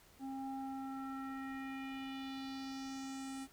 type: tone with low-pass filter sweep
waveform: square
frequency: 268.3 Hz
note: C4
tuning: 44 cents sharp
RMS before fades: -44 dBFS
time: 0.19-3.48 s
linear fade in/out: 50 ms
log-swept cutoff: 630 to 9700 Hz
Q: 2.7
effects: pink hiss -64 dBFS RMS until 3.52 s